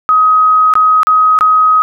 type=tone with dropouts; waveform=sine; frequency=1262 Hz; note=D#6; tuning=24 cents sharp; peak=-5 dBFS; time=0.09-1.82 s; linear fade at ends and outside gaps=0 ms; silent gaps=0.738-0.754 / 1.032-1.07 / 1.389-1.409 s; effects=none